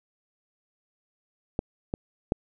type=clicks; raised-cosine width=2 ms; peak=-12 / -15 / -9 dBFS; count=3; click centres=1.591 / 1.939 / 2.321 s; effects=none